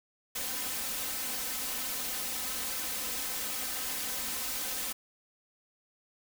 white noise with comb filter, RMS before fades -35 dBFS, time 0.35-4.93 s, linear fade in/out 10 ms, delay 3.9 ms, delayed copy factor +1, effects none

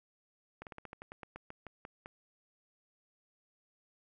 slowing click train, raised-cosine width 0.5 ms, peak -30 dBFS, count 14, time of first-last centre 0.62-2.059 s, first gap 48 ms, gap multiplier 1.13, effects none

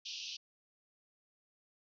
pink band-pass noise, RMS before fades -44 dBFS, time 0.05-0.37 s, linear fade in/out 10 ms, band 2600 to 6000 Hz, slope 96 dB/octave, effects none

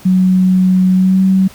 sine tone with pitch glide, 185.4 to 189.95 Hz, F#3 to F#3, +4 to +46 cents, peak -7 dBFS, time 0.05-1.48 s, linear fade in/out 10 ms, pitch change +42 cents, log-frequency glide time 0.94-1.23 s, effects pink hiss -39 dBFS RMS until 1.54 s

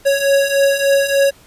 square beating tone pair, 552 / 555.4 Hz, C#5 / C#5, -7 / +3 cents, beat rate 3.4 Hz, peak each -18 / -14 dBFS, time 0.05-1.31 s, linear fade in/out 20 ms, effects pink hiss -47 dBFS RMS until 1.46 s + resampled to 32000 Hz

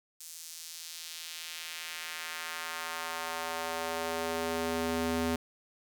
square tone with high-pass filter sweep, 82.41 Hz, E2, in tune, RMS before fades -36 dBFS, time 0.2-5.36 s, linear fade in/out 5 ms, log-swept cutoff 7100 to 210 Hz, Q 1.1, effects none

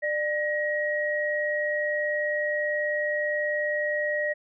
sine tone pair together, 596.9 / 1895 Hz, D5 / A#6, +28 / +28 cents, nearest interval octave + minor sixth, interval 2000 cents, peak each -27 dBFS, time 0.02-4.34 s, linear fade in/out 20 ms, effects none

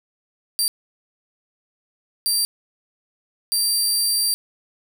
20% pulse tone bursts at uneven times, 4699 Hz, D8, in tune, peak -12 dBFS, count 3, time 0.59-0.68 / 2.26-2.45 / 3.52-4.34 s, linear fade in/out 0 ms, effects 7-bit

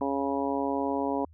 harmonic tone, 138.59 Hz, C#3, in tune, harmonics 2 / 3 / 4 / 5 / 6 / 7, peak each -30 / -33 / -34 / -35 / -36 / -34 dBFS, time 0.01-1.25 s, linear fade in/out 2 ms, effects added 80 Hz sine -51 dBFS peak until 1.33 s

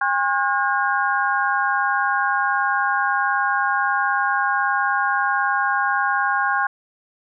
harmonic tone with a mistuned harmonic, 269.9 Hz, C#4, 46 cents flat, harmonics 3 / 4 / 5 / 6, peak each -23 / -23 / -23 / -23 dBFS, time 0.01-6.67 s, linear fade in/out 5 ms, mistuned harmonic 5, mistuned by +110 cents, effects none

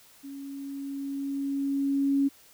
sine tone with level ramp, 277.2 Hz, C#4, in tune, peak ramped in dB -38 to -20 dBFS, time 0.23-2.29 s, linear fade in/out 20 ms, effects white hiss -56 dBFS RMS until 2.53 s

